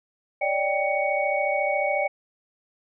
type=tone cluster; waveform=sine; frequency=570 / 604 / 785 / 2236 Hz; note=C#5 / D5 / G5 / C#7; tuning=+48 / +48 / +2 / +14 cents; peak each=-27 dBFS; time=0.41-2.08 s; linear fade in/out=10 ms; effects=none